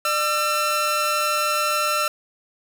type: tone pair together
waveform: sawtooth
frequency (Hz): 600 / 1347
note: D5 / E6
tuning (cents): +37 / +37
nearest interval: octave + major second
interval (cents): 1400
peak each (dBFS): -22 / -17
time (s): 0.05-2.08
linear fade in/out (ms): 2
effects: none